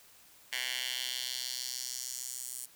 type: tone with high-pass filter sweep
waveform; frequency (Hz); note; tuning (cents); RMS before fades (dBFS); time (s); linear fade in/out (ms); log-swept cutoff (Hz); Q
10% pulse; 126.5; B2; +42; -38; 0.52-2.66; 10; 2300 to 8900; 2
effects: white hiss -59 dBFS RMS until 2.75 s